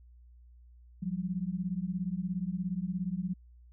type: beating tone pair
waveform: sine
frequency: 174.61 / 191.61 Hz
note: F3 / G3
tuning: 0 / -39 cents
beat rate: 17 Hz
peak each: -34 / -34 dBFS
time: 1.02-3.34 s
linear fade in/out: 10 ms
effects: added 60 Hz sine -53 dBFS peak until 3.72 s